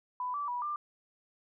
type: tone with pitch steps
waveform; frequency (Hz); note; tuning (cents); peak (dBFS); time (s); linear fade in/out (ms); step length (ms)
sine; 996 / 1159 / 976 / 1190; B5 / D6 / B5 / D6; +14 / -23 / -21 / +22; -32; 0.2-0.76; 2; 140
effects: none